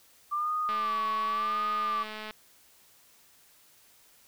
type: tone with vibrato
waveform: sine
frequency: 1174.7 Hz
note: D6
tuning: in tune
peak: -27 dBFS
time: 0.31-2.04 s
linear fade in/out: 20 ms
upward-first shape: sine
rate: 0.91 Hz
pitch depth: 88 cents each way
type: click train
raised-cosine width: 0.3 ms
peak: -24 dBFS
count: 349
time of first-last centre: 0.69-2.309 s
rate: 215 Hz
effects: white hiss -60 dBFS RMS until 4.27 s